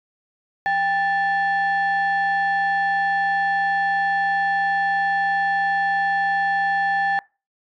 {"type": "tone pair together", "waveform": "sine", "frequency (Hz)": [794, 1757], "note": ["G5", "A6"], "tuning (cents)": [22, -3], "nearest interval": "octave + major second", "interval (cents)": 1375, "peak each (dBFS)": [-18, -20], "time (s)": [0.66, 7.19], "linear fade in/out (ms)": 0, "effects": ["noise-tail reverb RT60 0.3 s tail -24 dB re dry", "tanh soft clip ceiling -14 dBFS"]}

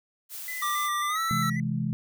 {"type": "noise", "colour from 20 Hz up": "blue", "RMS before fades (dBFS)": -38, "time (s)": [0.29, 0.9], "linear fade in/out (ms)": 50}
{"type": "tone with vibrato", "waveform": "triangle", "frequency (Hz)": 1968, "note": "B6", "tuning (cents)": -7, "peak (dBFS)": -32, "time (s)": [0.48, 1.6], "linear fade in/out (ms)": 2, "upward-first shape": "square", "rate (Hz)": 3.7, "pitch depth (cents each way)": 38}
{"type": "tone with pitch glide", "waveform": "square", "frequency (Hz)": [1185, 1322.5], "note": ["D6", "E6"], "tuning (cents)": [15, 5], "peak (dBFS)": -27, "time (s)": [0.62, 1.5], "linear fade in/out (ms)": 5, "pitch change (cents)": 190, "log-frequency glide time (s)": [1.08, 1.2]}
{"type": "chord", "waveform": "sine", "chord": "C augmented", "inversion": "none", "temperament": "equal with one note detuned", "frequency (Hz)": [130.81, 164.81, 211.4], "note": ["C3", "E3", "G#3"], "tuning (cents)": [0, 0, 31], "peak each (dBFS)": -30, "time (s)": [1.31, 1.93], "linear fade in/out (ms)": 0}
{"effects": []}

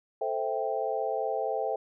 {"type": "chord", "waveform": "sine", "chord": "A minor seventh", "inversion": "none", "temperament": "equal", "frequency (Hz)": [440, 523.3, 659.3, 784], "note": ["A4", "C5", "E5", "G5"], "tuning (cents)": [0, 0, 0, 0], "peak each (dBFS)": -33, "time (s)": [0.21, 1.76], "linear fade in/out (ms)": 5, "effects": []}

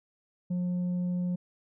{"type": "tone with tanh clipping", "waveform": "sine", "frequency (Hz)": 178.7, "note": "F3", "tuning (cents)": 40, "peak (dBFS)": -28, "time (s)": [0.5, 1.36], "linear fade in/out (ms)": 10, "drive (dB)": 3, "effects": []}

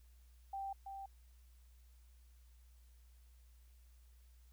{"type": "tone with echo", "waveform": "sine", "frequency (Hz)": 784, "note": "G5", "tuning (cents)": 0, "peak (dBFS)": -40, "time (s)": [0.53, 0.73], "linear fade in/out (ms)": 5, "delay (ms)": 330, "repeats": 1, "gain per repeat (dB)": -5, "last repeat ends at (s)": 1.06, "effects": ["added 60 Hz sine -60 dBFS peak until 4.52 s", "white hiss -75 dBFS RMS until 4.52 s"]}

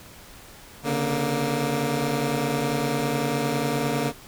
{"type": "tone cluster", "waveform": "15% pulse", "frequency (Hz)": [135.7, 145.6, 234.5], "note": ["C#3", "D3", "A#3"], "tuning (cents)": [-36, -15, 11], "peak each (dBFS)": [-25, -20, -20], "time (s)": [0.83, 4.13], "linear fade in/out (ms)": 50, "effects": ["pink hiss -46 dBFS RMS until 4.27 s"]}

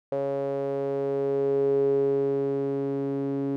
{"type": "tone with band-pass filter sweep", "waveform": "sawtooth", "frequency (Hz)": 138.5, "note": "C#3", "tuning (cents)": -1, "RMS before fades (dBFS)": -26, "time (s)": [0.12, 3.56], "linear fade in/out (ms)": 0, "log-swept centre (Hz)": [520, 330], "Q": 8.3, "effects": []}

